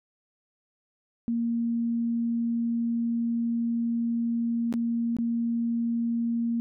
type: tone with dropouts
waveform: sine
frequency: 233.1 Hz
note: A#3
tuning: in tune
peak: -24 dBFS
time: 1.28-6.6 s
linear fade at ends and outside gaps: 0 ms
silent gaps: 4.726-4.739 / 5.167-5.186 s
effects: none